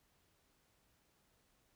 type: silence
effects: pink hiss -75 dBFS RMS until 1.75 s